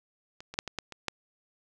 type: clicks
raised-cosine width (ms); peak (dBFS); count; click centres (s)
0.2; -27 / -24 / -9 / -19 / -15 / -25 / -12; 7; 0.405 / 0.54 / 0.589 / 0.677 / 0.787 / 0.923 / 1.083
effects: none